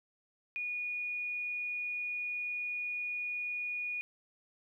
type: tone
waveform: sine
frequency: 2453 Hz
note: D#7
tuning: 25 cents flat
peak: -34 dBFS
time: 0.56-4.01 s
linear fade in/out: 0 ms
effects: 12-bit